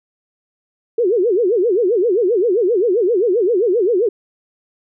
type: tone with vibrato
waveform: sine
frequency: 415.3 Hz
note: G#4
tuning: in tune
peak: -12 dBFS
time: 0.98-4.09 s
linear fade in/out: 5 ms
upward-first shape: sine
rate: 7.6 Hz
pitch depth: 290 cents each way
effects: none